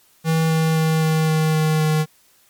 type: tone with pitch steps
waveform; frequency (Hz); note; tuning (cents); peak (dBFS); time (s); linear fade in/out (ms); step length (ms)
square; 161.3 / 160.28 / 159.26 / 158.25 / 157.25 / 156.26 / 155.27; E3 / E3 / D#3 / D#3 / D#3 / D#3 / D#3; -37 / -48 / +41 / +30 / +19 / +8 / -3; -16; 0.24-2.06; 50; 260
effects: white hiss -56 dBFS RMS until 2.49 s + MP3 96 kbps